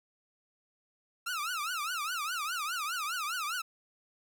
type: tone with vibrato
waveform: sawtooth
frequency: 1318.5 Hz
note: E6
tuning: in tune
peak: -29 dBFS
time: 1.26-3.62 s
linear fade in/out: 10 ms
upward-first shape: triangle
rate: 4.9 Hz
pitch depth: 250 cents each way
effects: none